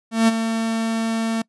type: tone with ADSR envelope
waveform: 45% pulse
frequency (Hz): 225.6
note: A3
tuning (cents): +44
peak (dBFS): -11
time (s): 0.11-1.42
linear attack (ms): 170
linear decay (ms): 24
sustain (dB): -9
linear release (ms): 5
effects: noise-tail reverb RT60 0.1 s tail -24 dB re dry + resampled to 24000 Hz